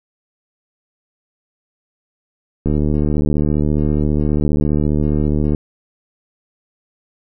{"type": "click train", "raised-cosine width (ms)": 3, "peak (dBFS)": -5, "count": 217, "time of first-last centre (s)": [2.66, 5.548], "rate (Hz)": 74.8, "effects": []}